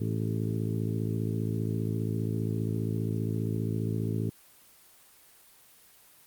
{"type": "harmonic tone with a mistuned harmonic", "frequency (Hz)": 55, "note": "A1", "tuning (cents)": 0, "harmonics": [2, 3, 4, 5, 6, 7, 8], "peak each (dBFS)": [-30, -34, -36, -38, -40, -41, -42], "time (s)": [0, 4.3], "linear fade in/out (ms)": 10, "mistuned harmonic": 8, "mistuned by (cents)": -19, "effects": ["white hiss -57 dBFS RMS until 6.26 s", "Opus 24 kbps"]}